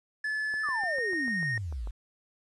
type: tone with pitch glide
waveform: triangle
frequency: 1728 to 1852 Hz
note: A6 to A#6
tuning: -32 to -12 cents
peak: -27 dBFS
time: 0.24-1.58 s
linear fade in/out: 5 ms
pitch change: +120 cents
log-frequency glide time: 0.57-1.03 s
type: click train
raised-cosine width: 1 ms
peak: -32 dBFS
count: 10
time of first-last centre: 0.54-1.873 s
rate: 6.75 Hz
type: exponential sweep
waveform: sine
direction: down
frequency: 1319 to 45.63 Hz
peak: -32 dBFS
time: 0.63-1.91 s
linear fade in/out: 10 ms
effects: resampled to 24000 Hz + 10-bit